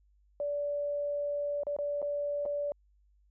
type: tone with dropouts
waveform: sine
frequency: 579 Hz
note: D5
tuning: 25 cents flat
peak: -30 dBFS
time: 0.4-2.72 s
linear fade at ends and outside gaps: 1 ms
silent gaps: 1.634-1.668 / 1.765-1.787 / 2.018-2.026 / 2.454-2.46 s
effects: added 50 Hz sine -63 dBFS peak until 3.3 s